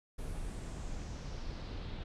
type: noise with low-pass filter sweep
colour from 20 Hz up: brown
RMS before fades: -41 dBFS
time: 0.18-2.04 s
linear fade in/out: 10 ms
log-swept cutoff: 11000 to 3600 Hz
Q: 2.7
effects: none